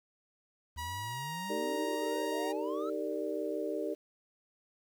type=exponential sweep; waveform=triangle; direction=up; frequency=74.2 to 1352 Hz; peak=-40 dBFS; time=0.76-2.9 s; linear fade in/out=5 ms
type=tone with pitch glide; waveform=sawtooth; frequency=967 to 936.2 Hz; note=B5 to A#5; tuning=-37 to +7 cents; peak=-34 dBFS; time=0.77-2.53 s; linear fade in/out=20 ms; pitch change=-56 cents; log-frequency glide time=0.98-1.37 s
type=chord; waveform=sine; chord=Eb major seventh; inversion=none; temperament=equal with one note detuned; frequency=311.1 / 392 / 457.9 / 587.3 Hz; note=Eb4 / G4 / Bb4 / D5; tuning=0 / 0 / -31 / 0 cents; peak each=-38 dBFS; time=1.49-3.95 s; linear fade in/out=20 ms
effects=10-bit

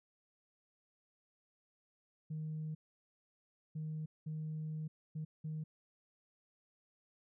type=tone bursts at uneven times; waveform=sine; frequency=155.56 Hz; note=D#3; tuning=in tune; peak=-37 dBFS; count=5; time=2.3-2.75 / 3.75-4.06 / 4.26-4.88 / 5.15-5.25 / 5.44-5.64 s; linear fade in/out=10 ms; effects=tanh soft clip ceiling -35 dBFS

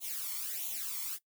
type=noise with flanger; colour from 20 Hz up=blue; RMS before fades=-38 dBFS; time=0-1.19 s; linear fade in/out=50 ms; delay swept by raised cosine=0.29 to 0.93 ms; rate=1.5 Hz; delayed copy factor=+0.8; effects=noise-tail reverb RT60 0.1 s tail -19 dB re dry

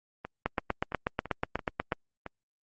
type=two click trains; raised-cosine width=0.5 ms; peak=-12 / -22 dBFS; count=13 / 7; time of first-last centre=0.46-1.922 / 0.25-2.263 s; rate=8.21 / 2.98 Hz; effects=Opus 32 kbps

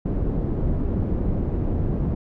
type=low-pass noise; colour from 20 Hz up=pink; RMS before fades=-23 dBFS; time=0.05-2.15 s; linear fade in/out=10 ms; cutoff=330 Hz; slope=12 dB/octave; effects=none

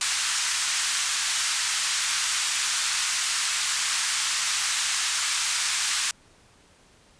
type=band-pass noise; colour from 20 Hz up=white; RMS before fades=-26 dBFS; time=0.01-6.11 s; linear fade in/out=2 ms; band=1100 to 8800 Hz; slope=24 dB/octave; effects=pink hiss -57 dBFS RMS until 7.19 s + resampled to 22050 Hz

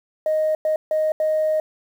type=tone bursts at uneven times; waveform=sine; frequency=622.3 Hz; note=D#5; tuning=in tune; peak=-16 dBFS; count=4; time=0.26-0.55 / 0.65-0.76 / 0.91-1.12 / 1.2-1.6 s; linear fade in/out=2 ms; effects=tanh soft clip ceiling -13 dBFS + 8-bit

